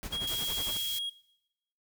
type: noise with tremolo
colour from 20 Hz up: pink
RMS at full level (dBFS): -39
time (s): 0.03-0.77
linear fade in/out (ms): 0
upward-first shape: sine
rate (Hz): 11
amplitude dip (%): 75
type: tone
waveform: triangle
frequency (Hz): 3285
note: G#7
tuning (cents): -20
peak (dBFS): -30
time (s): 0.12-1.1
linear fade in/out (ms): 10
type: band-stop noise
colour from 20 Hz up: white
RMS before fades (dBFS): -38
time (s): 0.27-0.99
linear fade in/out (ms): 5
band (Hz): 120 to 2900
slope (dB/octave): 12
effects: noise-tail reverb RT60 0.9 s tail -22 dB re dry